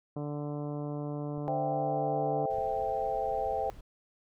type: harmonic tone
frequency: 146.83 Hz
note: D3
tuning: in tune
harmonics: 1 / 2 / 3 / 4 / 5 / 6 / 7 / 8 / 9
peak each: -36 / -38 / -42 / -43 / -47 / -55 / -51 / -59 / -61 dBFS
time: 0.16-2.46 s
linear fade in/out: 5 ms
type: clicks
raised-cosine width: 5 ms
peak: -40 / -37 dBFS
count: 2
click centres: 1.379 / 2.584 s
type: chord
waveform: sine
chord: A minor seventh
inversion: none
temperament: equal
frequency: 440 / 523.3 / 659.3 / 784 Hz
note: A4 / C5 / E5 / G5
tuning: 0 / 0 / 0 / 0 cents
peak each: -37 / -35 / -35 / -32 dBFS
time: 1.48-3.7 s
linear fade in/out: 0 ms
type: noise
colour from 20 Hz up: brown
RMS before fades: -48 dBFS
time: 2.5-3.81 s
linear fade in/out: 5 ms
effects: none